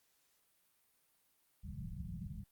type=low-pass noise; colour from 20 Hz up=white; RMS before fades=-45 dBFS; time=1.63-2.44 s; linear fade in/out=10 ms; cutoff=200 Hz; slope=96 dB/octave; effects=white hiss -75 dBFS RMS until 2.51 s + Opus 48 kbps